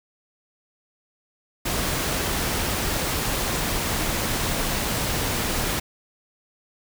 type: noise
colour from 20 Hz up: pink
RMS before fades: -25 dBFS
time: 1.65-5.8 s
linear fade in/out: 10 ms
effects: none